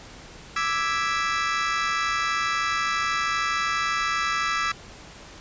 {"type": "chord", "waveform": "35% pulse", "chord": "E dominant seventh", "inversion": "third", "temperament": "equal", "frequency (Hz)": [1174.7, 1318.5, 1661.2, 1975.5], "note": ["D6", "E6", "G#6", "B6"], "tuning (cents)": [0, 0, 0, 0], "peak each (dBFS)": [-27, -25, -29, -28], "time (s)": [0.56, 4.72], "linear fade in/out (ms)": 5, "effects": ["pink hiss -44 dBFS RMS until 5.4 s", "resampled to 16000 Hz"]}